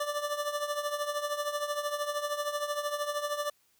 25% pulse tone with tremolo, 587 Hz, D5, 1 cent flat, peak -24 dBFS, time 0-3.5 s, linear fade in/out 5 ms, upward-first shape triangle, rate 13 Hz, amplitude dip 75%, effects white hiss -69 dBFS RMS until 3.79 s

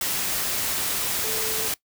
sine tone in noise, 440 Hz, A4, in tune, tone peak -33 dBFS, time 1.24-1.68 s, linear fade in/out 2 ms, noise white, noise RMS -26 dBFS, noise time 0.01-1.74 s, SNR -10 dB, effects noise-tail reverb RT60 0.1 s tail -20 dB re dry

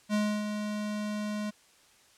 square tone with ADSR envelope, 210 Hz, G#3, 19 cents sharp, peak -25 dBFS, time 0.09-1.51 s, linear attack 49 ms, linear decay 290 ms, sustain -7 dB, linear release 17 ms, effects white hiss -61 dBFS RMS until 2.17 s + low-pass 9000 Hz 12 dB/octave

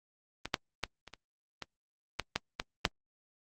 clicks, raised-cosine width 0.2 ms, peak -18 / -9 / -13 / -28 / -28 / -20 / -13 / -11 / -15 / -7 dBFS, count 10, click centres 0.456 / 0.542 / 0.837 / 1.077 / 1.137 / 1.623 / 2.197 / 2.36 / 2.599 / 2.852 s, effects Opus 32 kbps

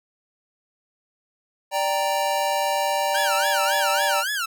square chord, G minor, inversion second, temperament equal, 587.3 / 784 / 932.3 Hz, D5 / G5 / Bb5, 0 / 0 / 0 cents, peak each -26 dBFS, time 1.71-4.24 s, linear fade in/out 50 ms
sawtooth tone with vibrato, 1500 Hz, F#6, 23 cents sharp, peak -20 dBFS, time 3.14-4.46 s, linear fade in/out 10 ms, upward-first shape sine, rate 3.6 Hz, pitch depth 230 cents each way
effects none

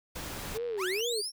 pink noise, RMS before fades -39 dBFS, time 0.15-0.58 s, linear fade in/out 10 ms
click train, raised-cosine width 0.3 ms, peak -34 dBFS, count 50, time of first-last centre 0.45-1.006 s, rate 88.2 Hz
sine tone with vibrato, 419.4 Hz, G#4, 17 cents sharp, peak -31 dBFS, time 0.54-1.22 s, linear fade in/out 20 ms, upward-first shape sine, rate 2.3 Hz, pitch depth 240 cents each way
30% pulse linear sweep, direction up, 752 to 5588 Hz, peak -29 dBFS, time 0.77-1.32 s, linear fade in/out 50 ms
effects none

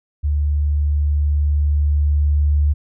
sine tone with level ramp, 73.42 Hz, D2, in tune, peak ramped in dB -15 to -12 dBFS, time 0.23-2.74 s, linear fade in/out 20 ms, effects none

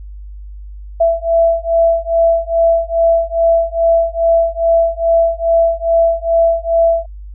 sine beating tone pair, 665 / 667.4 Hz, E5 / E5, +15 / +21 cents, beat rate 2.4 Hz, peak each -13 / -13 dBFS, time 1-7.06 s, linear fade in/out 10 ms, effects added 50 Hz sine -28 dBFS peak until 7.34 s

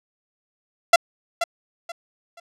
sawtooth tone with echo, 680 Hz, F5, 46 cents flat, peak -5 dBFS, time 0.93-0.96 s, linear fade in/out 5 ms, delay 480 ms, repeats 3, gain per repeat -11 dB, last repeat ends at 2.4 s, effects low-pass 9000 Hz 12 dB/octave

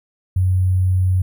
sine tone with sample-and-hold, 92.5 Hz, F#2, in tune, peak -13 dBFS, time 0.36-1.22 s, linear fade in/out 5 ms, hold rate 11025 Hz, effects none

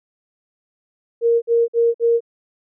sine tone bursts, 466.2 Hz, A#4, in tune, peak -12 dBFS, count 4, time 1.21-2.206 s, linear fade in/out 50 ms, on 210 ms, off 52 ms, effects none

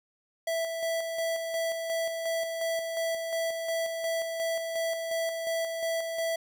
square tone with tremolo, 659.3 Hz, E5, in tune, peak -28 dBFS, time 0.47-6.36 s, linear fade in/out 5 ms, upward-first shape square, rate 2.8 Hz, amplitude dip 40%, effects none

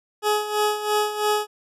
20% pulse tone with tremolo, 421.2 Hz, G#4, 24 cents sharp, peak -13 dBFS, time 0.22-1.47 s, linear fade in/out 50 ms, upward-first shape sine, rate 3 Hz, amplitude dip 70%, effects resampled to 32000 Hz

